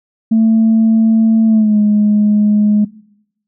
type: tone with pitch glide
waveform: sine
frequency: 223.1 to 209.4 Hz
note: A3 to G#3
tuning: +24 to +15 cents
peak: -6 dBFS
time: 0.31-2.85 s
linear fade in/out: 10 ms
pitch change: -109 cents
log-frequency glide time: 1.45-1.78 s
effects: noise-tail reverb RT60 0.8 s tail -21 dB re dry + tanh soft clip ceiling -4 dBFS